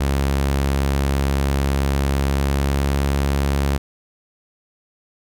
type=tone with pitch glide; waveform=sawtooth; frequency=69 to 69.76 Hz; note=C#2 to C#2; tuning=-7 to +12 cents; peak=-13 dBFS; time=0-3.78 s; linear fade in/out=10 ms; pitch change=+19 cents; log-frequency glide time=2.28-2.97 s; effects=none